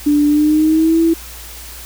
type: tone with pitch glide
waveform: sine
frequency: 293.7 to 329.7 Hz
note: D4 to E4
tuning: 0 to 0 cents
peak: -9 dBFS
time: 0.06-1.14 s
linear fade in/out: 10 ms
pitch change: +200 cents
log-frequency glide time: 0.27-1 s
effects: added 58 Hz sine -35 dBFS peak until 1.85 s + white hiss -34 dBFS RMS until 1.85 s